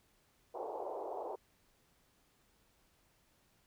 pink band-pass noise, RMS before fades -42 dBFS, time 0.54-1.36 s, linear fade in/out 10 ms, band 380 to 940 Hz, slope 48 dB/octave, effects pink hiss -72 dBFS RMS until 3.66 s

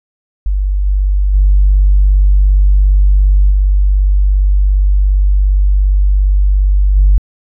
sine tone with level steps, 48.66 Hz, G1, 12 cents flat, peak -10 / -8 / -4 / -6 / -3 dBFS, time 0.46-7.18 s, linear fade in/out 0 ms, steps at 0.85 / 1.33 / 3.5 / 6.95 s, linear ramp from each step 20 ms, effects tanh soft clip ceiling 0 dBFS

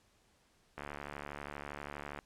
click train, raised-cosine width 0.5 ms, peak -27 dBFS, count 103, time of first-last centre 0.78-2.189 s, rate 72.4 Hz, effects pink hiss -70 dBFS RMS until 2.25 s + low-pass 10000 Hz 12 dB/octave

